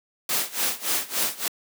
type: noise with tremolo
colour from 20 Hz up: white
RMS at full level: -23 dBFS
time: 0.29-1.48 s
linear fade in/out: 2 ms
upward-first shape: sine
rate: 3.5 Hz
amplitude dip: 90%
effects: high-pass 200 Hz 12 dB/octave

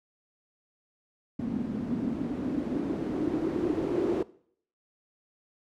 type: noise with low-pass filter sweep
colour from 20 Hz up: blue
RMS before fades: -30 dBFS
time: 1.39-4.23 s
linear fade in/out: 5 ms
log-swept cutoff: 220 to 370 Hz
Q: 5.1
effects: noise-tail reverb RT60 0.6 s tail -20 dB re dry

